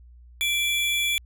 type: tone pair together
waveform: square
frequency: 2349 / 3398 Hz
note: D7 / G#7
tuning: 0 / +39 cents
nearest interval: tritone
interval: 639 cents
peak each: -25 / -26 dBFS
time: 0.41-1.18 s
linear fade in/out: 0 ms
effects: added 60 Hz sine -46 dBFS peak until 1.25 s

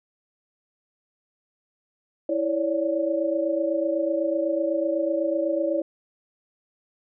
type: tone cluster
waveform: sine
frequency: 329 / 553 / 581 Hz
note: E4 / C#5 / D5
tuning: -3 / -4 / -19 cents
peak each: -26 dBFS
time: 2.29-5.82 s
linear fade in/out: 5 ms
effects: none

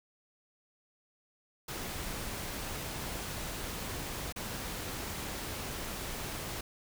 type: noise with dropouts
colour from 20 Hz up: pink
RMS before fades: -39 dBFS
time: 1.68-6.61 s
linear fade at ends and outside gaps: 5 ms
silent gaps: 4.325-4.36 s
effects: none

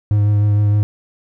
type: tone with vibrato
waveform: triangle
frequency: 103.7 Hz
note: G#2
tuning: 2 cents flat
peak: -9 dBFS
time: 0.11-0.83 s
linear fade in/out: 0 ms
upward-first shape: triangle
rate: 6.5 Hz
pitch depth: 20 cents each way
effects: none

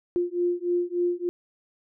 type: beating tone pair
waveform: sine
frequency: 350 / 353.4 Hz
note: F4 / F4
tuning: +4 / +21 cents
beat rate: 3.4 Hz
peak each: -26 / -26 dBFS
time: 0.16-1.29 s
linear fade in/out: 0 ms
effects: none

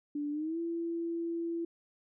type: tone with pitch glide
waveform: sine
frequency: 292.5 to 336 Hz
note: D4 to E4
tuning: -7 to +33 cents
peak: -32 dBFS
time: 0.15-1.65 s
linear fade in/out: 5 ms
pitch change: +240 cents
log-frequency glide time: 0.31-0.59 s
effects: none

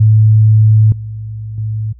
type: tone with level steps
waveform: sine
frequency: 108.6 Hz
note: A2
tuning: 22 cents flat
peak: -4 / -21 / -15 dBFS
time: 0-1.93 s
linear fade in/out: 10 ms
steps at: 0.92 / 1.58 s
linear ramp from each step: 2 ms
effects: added 60 Hz sine -36 dBFS peak until 1.99 s

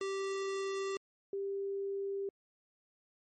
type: tone pair in turn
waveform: square / sine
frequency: 390 / 395 Hz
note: G4 / G4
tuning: -9 / +13 cents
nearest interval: unison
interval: 22 cents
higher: second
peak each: -35 / -34 dBFS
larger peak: second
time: 0.01-0.97 / 1.33-2.29 s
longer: neither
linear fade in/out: 2 ms
effects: MP3 32 kbps

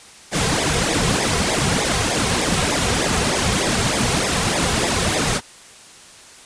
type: noise with flanger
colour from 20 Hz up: pink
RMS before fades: -19 dBFS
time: 0.31-5.41 s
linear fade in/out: 50 ms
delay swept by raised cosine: 0.68 to 3.48 ms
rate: 3.3 Hz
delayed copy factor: -0.8
effects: white hiss -43 dBFS RMS until 6.45 s + resampled to 22050 Hz

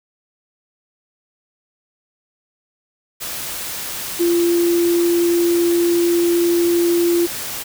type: tone in noise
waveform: sine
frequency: 344.2 Hz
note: F4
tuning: 25 cents flat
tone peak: -13 dBFS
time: 4.19-7.27 s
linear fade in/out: 20 ms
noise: white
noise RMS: -27 dBFS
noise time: 3.2-7.64 s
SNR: +11 dB
effects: none

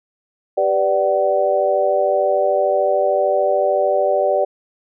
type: chord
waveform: sine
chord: G major seventh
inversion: none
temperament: equal with one note detuned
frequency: 392 / 493.9 / 587.3 / 754.7 Hz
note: G4 / B4 / D5 / F#5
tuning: 0 / 0 / 0 / +34 cents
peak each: -22 / -22 / -16 / -21 dBFS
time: 0.57-4.45 s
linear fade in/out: 10 ms
effects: none

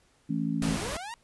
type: chord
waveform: sine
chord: A major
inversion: second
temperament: just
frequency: 165 / 220 / 275 Hz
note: E3 / A3 / C#4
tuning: +2 / 0 / -14 cents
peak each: -31 dBFS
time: 0.29-0.77 s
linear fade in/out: 10 ms
type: noise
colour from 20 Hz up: pink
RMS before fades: -34 dBFS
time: 0.62-0.97 s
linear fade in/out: 2 ms
type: linear sweep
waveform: sawtooth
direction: up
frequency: 129 to 966 Hz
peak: -33 dBFS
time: 0.67-1.14 s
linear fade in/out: 0 ms
effects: pink hiss -65 dBFS RMS until 1.23 s + resampled to 24000 Hz

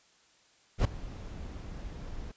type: noise with ADSR envelope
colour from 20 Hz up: brown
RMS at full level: -21 dBFS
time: 0.78-2.32 s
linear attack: 69 ms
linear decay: 4 ms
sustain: -20 dB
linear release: 10 ms
effects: white hiss -64 dBFS RMS until 2.36 s + resampled to 16000 Hz

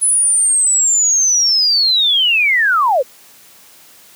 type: linear sweep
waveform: sine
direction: down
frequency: 10180 to 466.2 Hz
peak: -10 dBFS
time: 0.01-3.03 s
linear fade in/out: 20 ms
effects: white hiss -44 dBFS RMS until 4.15 s + high-pass 100 Hz 12 dB/octave

